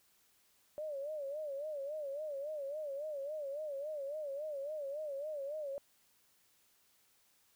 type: tone with vibrato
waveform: sine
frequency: 583 Hz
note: D5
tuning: 13 cents flat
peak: -38 dBFS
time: 0.78-5.78 s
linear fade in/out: 0 ms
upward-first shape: sine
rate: 3.6 Hz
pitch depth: 120 cents each way
effects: white hiss -71 dBFS RMS until 7.55 s

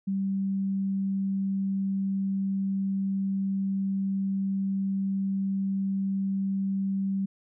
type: tone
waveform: sine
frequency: 194.5 Hz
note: G3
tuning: 13 cents flat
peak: -25 dBFS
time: 0.07-7.26 s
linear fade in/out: 10 ms
effects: none

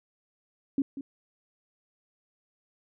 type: tone with echo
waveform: sine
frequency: 275.1 Hz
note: C#4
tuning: 13 cents flat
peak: -22 dBFS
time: 0.78-0.82 s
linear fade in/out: 2 ms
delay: 190 ms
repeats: 1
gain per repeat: -12 dB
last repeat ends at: 1.01 s
effects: none

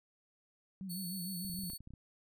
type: tone with vibrato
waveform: sine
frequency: 182.5 Hz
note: F#3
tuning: 24 cents flat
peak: -40 dBFS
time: 0.81-1.7 s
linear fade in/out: 0 ms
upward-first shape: sine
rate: 6.6 Hz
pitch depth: 110 cents each way
type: tone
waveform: 5% pulse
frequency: 4435 Hz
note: C#8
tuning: in tune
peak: -35 dBFS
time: 0.89-1.78 s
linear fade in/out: 20 ms
type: clicks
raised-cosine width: 5 ms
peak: -39 dBFS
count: 11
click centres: 1.448 / 1.496 / 1.541 / 1.589 / 1.636 / 1.701 / 1.734 / 1.806 / 1.874 / 1.906 / 1.937 s
effects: none

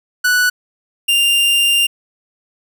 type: tone pair in turn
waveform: 45% pulse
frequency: 1480 / 2794 Hz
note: F#6 / F7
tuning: 0 / 0 cents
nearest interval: major seventh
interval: 1100 cents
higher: second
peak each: -11 dBFS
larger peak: neither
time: 0.24-0.5 / 1.08-1.87 s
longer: second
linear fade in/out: 10 ms
effects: none

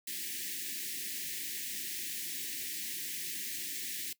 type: band-stop noise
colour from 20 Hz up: white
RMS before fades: -39 dBFS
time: 0.07-4.13 s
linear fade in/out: 5 ms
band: 390 to 1700 Hz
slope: 96 dB/octave
effects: noise-tail reverb RT60 0.1 s tail -19 dB re dry + high-pass 200 Hz 12 dB/octave

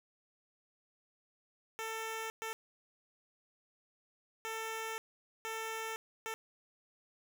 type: tone bursts at uneven times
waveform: 10% pulse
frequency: 445.7 Hz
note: A4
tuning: 22 cents sharp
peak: -30 dBFS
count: 5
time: 1.79-2.3 / 2.42-2.53 / 4.45-4.98 / 5.45-5.96 / 6.26-6.34 s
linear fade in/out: 0 ms
effects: none

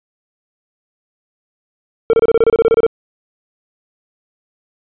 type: tone bursts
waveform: triangle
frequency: 455.1 Hz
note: A#4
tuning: 42 cents flat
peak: -5 dBFS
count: 13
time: 2.1-2.865 s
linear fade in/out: 0 ms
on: 33 ms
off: 28 ms
effects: resampled to 8000 Hz

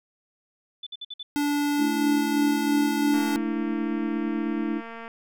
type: tone bursts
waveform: sine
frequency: 3500 Hz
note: A7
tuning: 10 cents flat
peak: -33 dBFS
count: 5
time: 0.83-1.23 s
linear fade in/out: 5 ms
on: 36 ms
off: 55 ms
type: tone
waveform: square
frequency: 290.3 Hz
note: D4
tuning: 20 cents flat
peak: -23 dBFS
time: 1.36-3.36 s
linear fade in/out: 0 ms
type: chord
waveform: sine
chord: A suspended fourth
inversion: none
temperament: just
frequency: 220 / 293.3 / 330 Hz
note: A3 / D4 / E4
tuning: 0 / -2 / +2 cents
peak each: -29 dBFS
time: 1.77-4.82 s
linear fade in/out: 50 ms
type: click train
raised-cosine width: 0.5 ms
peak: -25 dBFS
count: 445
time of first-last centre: 3.14-5.079 s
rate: 229 Hz
effects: none

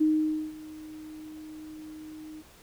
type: tone with ADSR envelope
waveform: sine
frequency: 310 Hz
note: D#4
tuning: 6 cents flat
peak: -19 dBFS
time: 0-2.43 s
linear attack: 14 ms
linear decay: 510 ms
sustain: -21 dB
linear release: 34 ms
effects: pink hiss -55 dBFS RMS until 2.62 s

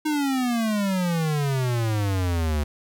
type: exponential sweep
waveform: square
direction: down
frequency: 311.1 to 72.4 Hz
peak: -22 dBFS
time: 0.05-2.64 s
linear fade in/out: 10 ms
effects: none

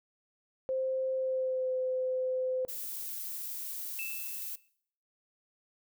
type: tone with pitch glide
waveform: sine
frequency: 523.3 to 513.7 Hz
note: C5 to C5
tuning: 0 to -32 cents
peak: -29 dBFS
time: 0.69-2.65 s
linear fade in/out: 0 ms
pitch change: -32 cents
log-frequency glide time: 1.15-1.72 s
type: noise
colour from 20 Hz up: violet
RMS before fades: -39 dBFS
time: 2.68-4.56 s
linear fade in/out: 10 ms
type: tone with exponential decay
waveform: triangle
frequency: 2637 Hz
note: E7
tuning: in tune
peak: -34 dBFS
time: 3.99-4.68 s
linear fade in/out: 0 ms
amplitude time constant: 150 ms
effects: noise-tail reverb RT60 0.6 s tail -21 dB re dry

